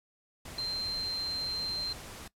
sine tone in noise, 4143 Hz, C8, 18 cents flat, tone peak -31 dBFS, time 0.58-1.93 s, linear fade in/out 5 ms, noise pink, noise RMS -45 dBFS, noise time 0.45-2.28 s, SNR +11 dB, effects noise-tail reverb RT60 0.1 s tail -19 dB re dry + low-pass 12000 Hz 12 dB/octave

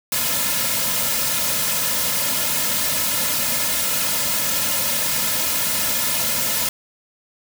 white noise with comb filter, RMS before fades -21 dBFS, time 0.12-6.69 s, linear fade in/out 2 ms, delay 2.6 ms, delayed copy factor -0.9, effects none

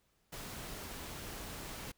pink noise, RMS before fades -45 dBFS, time 0.32-1.92 s, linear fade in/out 10 ms, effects pink hiss -75 dBFS RMS until 1.97 s

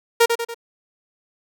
sawtooth tone with echo, 466.2 Hz, A#4, in tune, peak -7 dBFS, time 0.2-0.26 s, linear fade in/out 10 ms, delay 95 ms, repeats 3, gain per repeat -6 dB, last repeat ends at 0.545 s, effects none

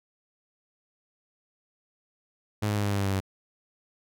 sawtooth tone with pitch steps, 105.7 / 104.31 / 102.93 / 101.57 / 100.23 / 98.91 / 97.6 / 96.31 Hz, G#2 / G#2 / G#2 / G#2 / G2 / G2 / G2 / G2, +31 / +8 / -15 / -38 / +39 / +16 / -7 / -30 cents, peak -21 dBFS, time 2.62-3.204 s, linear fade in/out 10 ms, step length 73 ms, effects none

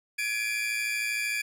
40% pulse tone cluster, 1685 / 2345 / 2458 Hz, G#6 / D7 / D#7, +25 / -3 / -22 cents, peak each -35 / -29 / -33 dBFS, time 0.18-1.42 s, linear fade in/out 10 ms, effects resampled to 32000 Hz

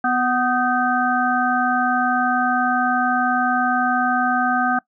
harmonic tone with a mistuned harmonic, 248.5 Hz, B3, 11 cents sharp, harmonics 1 / 3 / 5 / 6, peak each -23 / -20 / -23 / -22 dBFS, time 0.04-4.79 s, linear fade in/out 5 ms, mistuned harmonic 6, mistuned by +64 cents, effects noise-tail reverb RT60 0.1 s tail -22 dB re dry

